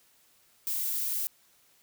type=noise; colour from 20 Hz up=violet; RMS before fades=-31 dBFS; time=0.67-1.27 s; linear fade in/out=0 ms; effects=white hiss -64 dBFS RMS until 1.82 s